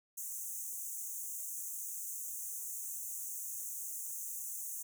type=high-pass noise; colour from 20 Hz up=pink; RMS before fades=-42 dBFS; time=0.17-4.83 s; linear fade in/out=10 ms; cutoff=6200 Hz; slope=96 dB/octave; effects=none